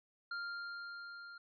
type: tone with level ramp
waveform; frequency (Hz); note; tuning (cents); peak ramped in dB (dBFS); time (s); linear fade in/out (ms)
square; 1396.9; F6; 0; -39 to -50; 0.31-1.38; 5
effects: resampled to 11025 Hz